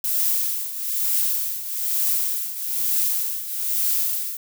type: noise with tremolo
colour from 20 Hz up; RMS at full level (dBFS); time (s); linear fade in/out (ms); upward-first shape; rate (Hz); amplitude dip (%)
violet; -20; 0.04-4.37; 2; triangle; 1.1; 75
effects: none